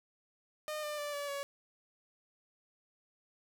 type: tone with pitch steps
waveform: sawtooth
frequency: 610 / 597.8 / 585.8 / 574.1 / 562.6 Hz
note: D#5 / D5 / D5 / D5 / C#5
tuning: -34 / +31 / -5 / -39 / +26 cents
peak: -33 dBFS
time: 0.68-1.43 s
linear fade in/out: 0 ms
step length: 150 ms
effects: none